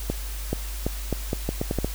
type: accelerating click train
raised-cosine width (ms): 2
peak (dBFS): -11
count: 10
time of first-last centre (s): 0.1-1.846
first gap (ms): 430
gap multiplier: 0.78
effects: added 50 Hz sine -30 dBFS peak until 1.94 s + white hiss -39 dBFS RMS until 1.94 s